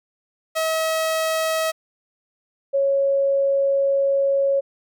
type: tone pair in turn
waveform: sawtooth / sine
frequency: 641 / 551.9 Hz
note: E5 / C#5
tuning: -49 / -8 cents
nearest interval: minor third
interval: 259 cents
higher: first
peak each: -16 dBFS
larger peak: neither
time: 0.55-1.72 / 2.73-4.61 s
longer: second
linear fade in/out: 20 ms
effects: none